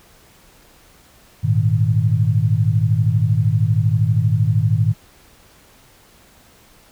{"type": "chord", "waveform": "sine", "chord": "Ab suspended second", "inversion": "none", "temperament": "equal", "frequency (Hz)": [103.83, 116.54, 155.56], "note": ["Ab2", "Bb2", "Eb3"], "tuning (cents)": [0, 0, 0], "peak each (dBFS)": [-17, -17, -20], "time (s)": [1.43, 4.94], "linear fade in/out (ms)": 20, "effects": ["pink hiss -50 dBFS RMS until 6.91 s"]}